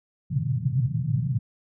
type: band-pass noise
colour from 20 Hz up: white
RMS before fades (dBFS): -25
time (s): 0.3-1.39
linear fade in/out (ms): 10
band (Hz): 110 to 150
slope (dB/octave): 48
effects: none